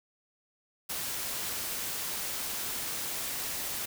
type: noise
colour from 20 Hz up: white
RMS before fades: -35 dBFS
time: 0.89-3.86 s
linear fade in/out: 10 ms
effects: none